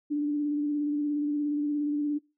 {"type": "tone with vibrato", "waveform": "sine", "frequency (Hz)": 293.7, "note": "D4", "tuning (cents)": 0, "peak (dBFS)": -25, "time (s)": [0.1, 2.19], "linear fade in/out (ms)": 20, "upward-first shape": "square", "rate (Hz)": 17, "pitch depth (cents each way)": 18, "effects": ["noise-tail reverb RT60 0.3 s tail -25 dB re dry"]}